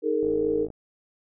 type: chord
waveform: sine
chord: D# suspended fourth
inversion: none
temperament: equal with one note detuned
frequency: 311.1 / 415.3 / 460 Hz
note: D#4 / G#4 / A#4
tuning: 0 / 0 / -23 cents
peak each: -28 / -27 / -24 dBFS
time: 0.02-0.68 s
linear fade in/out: 50 ms
type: click train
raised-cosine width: 2 ms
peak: -27 dBFS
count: 27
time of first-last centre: 0.23-0.703 s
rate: 55 Hz
effects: none